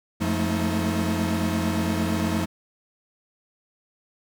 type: tone cluster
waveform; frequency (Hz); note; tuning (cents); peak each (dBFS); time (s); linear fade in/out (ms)
45% pulse; 89.5 / 174 / 214.5 / 223.3 / 317.4; F2 / F3 / A3 / A3 / D#4; +43 / -6 / -44 / +26 / +35; -29; 0.2-2.46; 20
effects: none